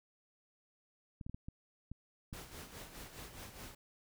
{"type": "clicks", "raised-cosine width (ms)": 5, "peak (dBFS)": -32, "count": 7, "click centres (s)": [1.212, 1.265, 1.296, 1.345, 1.485, 1.916, 2.329]}
{"type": "noise with tremolo", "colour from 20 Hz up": "pink", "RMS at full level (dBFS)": -48, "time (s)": [2.33, 3.75], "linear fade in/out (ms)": 5, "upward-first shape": "sine", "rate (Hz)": 4.8, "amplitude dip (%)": 60}
{"effects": []}